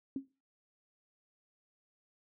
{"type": "tone with exponential decay", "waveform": "sine", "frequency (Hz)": 270.4, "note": "C#4", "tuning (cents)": -43, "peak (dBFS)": -30, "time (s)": [0.16, 0.28], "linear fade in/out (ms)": 2, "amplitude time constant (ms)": 24, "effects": ["noise-tail reverb RT60 0.3 s tail -20 dB re dry"]}